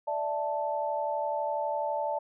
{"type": "chord", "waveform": "sine", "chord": "D suspended second", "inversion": "none", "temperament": "equal", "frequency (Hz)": [587.3, 659.3, 880], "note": ["D5", "E5", "A5"], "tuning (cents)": [0, 0, 0], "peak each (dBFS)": [-32, -35, -31], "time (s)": [0.07, 2.19], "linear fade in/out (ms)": 10, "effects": []}